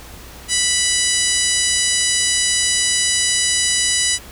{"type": "harmonic tone", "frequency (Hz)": 986, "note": "B5", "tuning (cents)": -3, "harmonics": [2, 3, 4, 5, 6, 7, 8, 9, 10], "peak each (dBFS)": [-24, -24, -24, -24, -24, -24, -24, -24, -24], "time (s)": [0.48, 4.19], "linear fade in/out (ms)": 50, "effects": ["added 60 Hz sine -41 dBFS peak until 4.31 s", "pink hiss -39 dBFS RMS until 4.31 s"]}